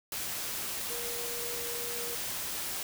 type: tone in noise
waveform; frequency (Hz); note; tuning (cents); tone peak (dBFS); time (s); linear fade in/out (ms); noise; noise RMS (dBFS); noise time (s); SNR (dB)
sine; 476.4; A#4; +38; -41; 0.9-2.15; 2; white; -36; 0.12-2.83; -8
effects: none